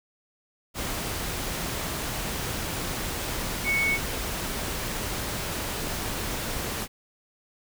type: tone in noise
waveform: sine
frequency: 2217 Hz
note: C#7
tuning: in tune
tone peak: -22 dBFS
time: 3.64-3.99 s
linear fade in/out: 50 ms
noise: pink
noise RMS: -31 dBFS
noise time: 0.74-6.88 s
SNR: +6 dB
effects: none